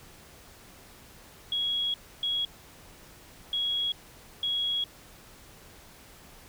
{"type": "tone bursts at uneven times", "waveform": "sine", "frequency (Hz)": 3322, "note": "G#7", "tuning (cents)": 0, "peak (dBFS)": -26, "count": 4, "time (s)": [[1.52, 1.94], [2.23, 2.45], [3.53, 3.92], [4.43, 4.84]], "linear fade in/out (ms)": 2, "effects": ["pink hiss -52 dBFS RMS until 6.48 s"]}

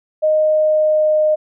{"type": "tone with pitch glide", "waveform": "sine", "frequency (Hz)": [619, 614.7], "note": ["D#5", "D#5"], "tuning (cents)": [-9, -21], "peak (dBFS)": -11, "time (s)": [0.22, 1.36], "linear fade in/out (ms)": 20, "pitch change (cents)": -12, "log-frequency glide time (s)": [0.36, 1.22], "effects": []}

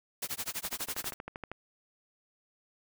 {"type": "noise with tremolo", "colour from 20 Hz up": "white", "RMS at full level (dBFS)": -34, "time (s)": [0.22, 1.14], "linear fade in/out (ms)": 5, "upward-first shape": "sine", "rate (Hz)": 12, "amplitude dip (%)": 100}
{"type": "click train", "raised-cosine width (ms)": 0.5, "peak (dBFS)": -24, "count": 12, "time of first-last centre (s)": [0.65, 1.516], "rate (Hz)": 12.7}
{"effects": []}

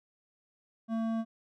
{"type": "tone with hard clipping", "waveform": "triangle", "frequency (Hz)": 225.4, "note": "A3", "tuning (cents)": 42, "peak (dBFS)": -31, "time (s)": [0.88, 1.25], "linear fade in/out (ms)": 50, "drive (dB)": 14, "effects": []}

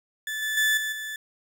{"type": "tone with level steps", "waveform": "35% pulse", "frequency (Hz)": 1744, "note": "A6", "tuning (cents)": -16, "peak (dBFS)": [-27, -24, -18, -25, -30], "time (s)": [0.27, 1.16], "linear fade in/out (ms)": 2, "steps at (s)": [0.42, 0.57, 0.77, 0.92], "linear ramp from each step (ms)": 5, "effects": []}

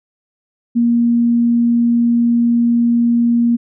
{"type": "tone", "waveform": "sine", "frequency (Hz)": 236, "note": "A#3", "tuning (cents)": 22, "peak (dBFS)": -10, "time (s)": [0.75, 3.57], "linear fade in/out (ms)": 20, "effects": []}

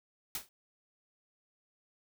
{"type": "noise with exponential decay", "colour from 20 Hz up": "white", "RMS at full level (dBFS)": -33, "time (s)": [0.35, 0.49], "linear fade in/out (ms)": 1, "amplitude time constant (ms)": 30, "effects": []}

